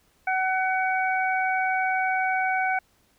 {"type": "harmonic tone", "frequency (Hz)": 752, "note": "F#5", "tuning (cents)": 28, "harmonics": [1, 2, 3], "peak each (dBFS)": [-24, -27, -29], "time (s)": [0.27, 2.79], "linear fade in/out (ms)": 5, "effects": ["pink hiss -64 dBFS RMS until 3.18 s"]}